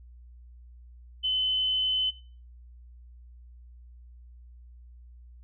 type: tone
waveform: sine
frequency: 3036 Hz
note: F#7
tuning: 44 cents sharp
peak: -24 dBFS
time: 1.23-2.11 s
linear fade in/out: 20 ms
effects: noise-tail reverb RT60 0.4 s tail -17 dB re dry + added 60 Hz sine -47 dBFS peak until 5.43 s